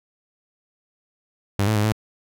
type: tone with pitch steps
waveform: sawtooth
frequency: 100 / 108.7 / 104.4 / 108.8 Hz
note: G2 / A2 / G#2 / A2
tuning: +35 / -21 / +10 / -19 cents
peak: -14 dBFS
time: 1.59-1.922 s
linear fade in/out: 0 ms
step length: 83 ms
effects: none